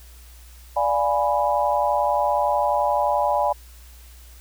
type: chord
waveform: sine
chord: D diminished seventh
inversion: none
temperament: equal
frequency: 587.3 / 698.5 / 830.6 / 987.8 Hz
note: D5 / F5 / Ab5 / Cb6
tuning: 0 / 0 / 0 / 0 cents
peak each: -23 / -26 / -22 / -24 dBFS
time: 0.76-3.53 s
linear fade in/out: 10 ms
effects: added 60 Hz sine -43 dBFS peak until 4.4 s + white hiss -51 dBFS RMS until 4.4 s